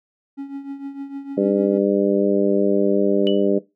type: tone with tremolo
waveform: triangle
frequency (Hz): 277.2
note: C#4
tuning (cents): 0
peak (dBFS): -23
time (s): 0.37-1.79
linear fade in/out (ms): 20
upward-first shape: triangle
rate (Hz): 6.6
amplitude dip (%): 75
type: harmonic tone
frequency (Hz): 99.7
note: G2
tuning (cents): +30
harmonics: 2 / 3 / 4 / 5 / 6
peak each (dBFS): -22 / -21 / -20 / -23 / -24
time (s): 1.37-3.59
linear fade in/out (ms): 10
type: tone with exponential decay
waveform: sine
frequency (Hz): 2960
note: F#7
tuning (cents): 0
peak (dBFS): -22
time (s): 3.27-3.48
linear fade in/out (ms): 0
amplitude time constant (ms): 45
effects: noise-tail reverb RT60 0.2 s tail -17 dB re dry